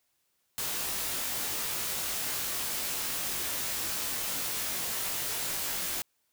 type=noise with comb filter; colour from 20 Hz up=white; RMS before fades=-33 dBFS; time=0.58-6.02 s; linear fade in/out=0 ms; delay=20 ms; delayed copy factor=-0.9; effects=white hiss -75 dBFS RMS until 6.32 s